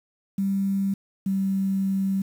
sine tone pair in turn, 196 / 193.64 Hz, G3 / G3, 0 / -21 cents, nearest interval unison, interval 21 cents, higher first, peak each -21 dBFS, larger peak neither, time 0.38-0.94 / 1.26-2.22 s, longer second, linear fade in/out 5 ms, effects 8-bit

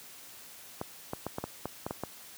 clicks, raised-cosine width 1 ms, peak -19 dBFS, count 9, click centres 0.814 / 1.134 / 1.266 / 1.384 / 1.44 / 1.656 / 1.865 / 1.909 / 2.036 s, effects white hiss -50 dBFS RMS until 2.37 s + high-pass 80 Hz 12 dB/octave

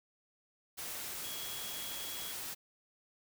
sine tone in noise, 3327 Hz, G#7, 2 cents sharp, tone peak -46 dBFS, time 1.23-2.33 s, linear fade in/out 20 ms, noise white, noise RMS -42 dBFS, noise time 0.77-2.55 s, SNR -7 dB, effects none

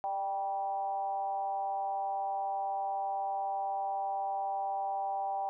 sine tone with frequency modulation, 784 Hz, G5, in tune, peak -31 dBFS, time 0.04-5.49 s, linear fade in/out 0 ms, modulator 186 Hz, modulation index 0.58, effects none

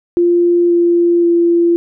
sine tone with pitch steps, 347.4 / 344.6 / 341.8 Hz, F4 / F4 / F4, -9 / -23 / -37 cents, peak -8 dBFS, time 0.17-1.76 s, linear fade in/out 0 ms, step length 530 ms, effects none

